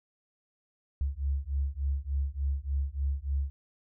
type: beating tone pair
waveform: sine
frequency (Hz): 67.8 / 71.2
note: C#2 / C#2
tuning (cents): -38 / +47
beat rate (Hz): 3.4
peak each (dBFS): -31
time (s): 1.01-3.5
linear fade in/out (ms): 0
effects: none